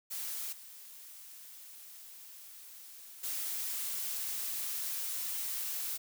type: noise with level steps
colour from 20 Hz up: blue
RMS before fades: -39 / -51 / -37 dBFS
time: 0.1-5.98 s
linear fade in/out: 20 ms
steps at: 0.52 / 3.23 s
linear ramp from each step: 10 ms
effects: none